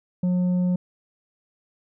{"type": "tone with tanh clipping", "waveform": "sine", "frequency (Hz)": 180, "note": "F#3", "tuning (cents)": -47, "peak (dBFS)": -20, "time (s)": [0.23, 0.76], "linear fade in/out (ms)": 5, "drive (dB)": 5, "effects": []}